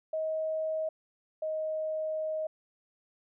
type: tone pair in turn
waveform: sine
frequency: 632 / 626.5 Hz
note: D#5 / D#5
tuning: +27 / +12 cents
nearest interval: unison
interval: 15 cents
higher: first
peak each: -29 / -30 dBFS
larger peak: first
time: 0.13-0.89 / 1.42-2.47 s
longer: second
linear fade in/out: 5 ms
effects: none